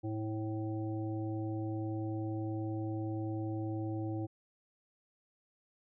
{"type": "harmonic tone with a mistuned harmonic", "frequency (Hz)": 108.7, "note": "A2", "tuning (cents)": -21, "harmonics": [1, 3, 5, 7], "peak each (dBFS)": [-37, -37, -47, -48], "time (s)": [0.03, 4.27], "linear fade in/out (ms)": 20, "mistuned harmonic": 7, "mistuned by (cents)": 20, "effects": []}